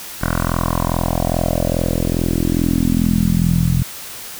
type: tone with low-pass filter sweep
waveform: 10% pulse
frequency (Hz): 42.42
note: F1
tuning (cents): -50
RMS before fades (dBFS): -17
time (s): 0.21-3.83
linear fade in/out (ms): 10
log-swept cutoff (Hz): 1500 to 140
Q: 3.5
effects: white hiss -32 dBFS RMS until 4.39 s